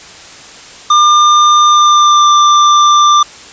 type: tone with pitch glide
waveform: square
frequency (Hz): 1200 to 1184.8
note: D6 to D6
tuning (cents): +37 to +15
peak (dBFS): -5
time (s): 0.9-3.23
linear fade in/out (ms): 5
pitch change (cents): -22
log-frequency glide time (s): 1.7-2.29
effects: white hiss -33 dBFS RMS until 3.52 s + resampled to 16000 Hz